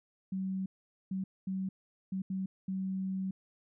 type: tone bursts at uneven times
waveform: sine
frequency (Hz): 190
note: F#3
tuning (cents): +46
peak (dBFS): -32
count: 6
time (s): 0.32-0.66 / 1.11-1.24 / 1.47-1.69 / 2.12-2.22 / 2.3-2.46 / 2.68-3.31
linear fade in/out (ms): 5
effects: none